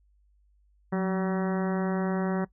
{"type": "harmonic tone with a mistuned harmonic", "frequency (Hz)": 190, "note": "F#3", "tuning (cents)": 46, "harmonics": [1, 2, 3, 4, 5, 6, 7, 8, 9, 10], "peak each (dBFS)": [-26, -32, -36, -38, -40, -42, -43, -44, -45, -46], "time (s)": [0.92, 2.45], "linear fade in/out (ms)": 10, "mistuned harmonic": 1, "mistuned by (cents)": -55, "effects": ["noise-tail reverb RT60 0.1 s tail -20 dB re dry", "added 50 Hz sine -61 dBFS peak until 2.52 s"]}